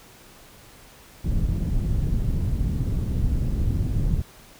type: low-pass noise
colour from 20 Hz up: pink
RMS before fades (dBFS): -23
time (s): 1.24-4.22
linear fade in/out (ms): 5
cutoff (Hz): 150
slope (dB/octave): 12
effects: pink hiss -49 dBFS RMS until 4.59 s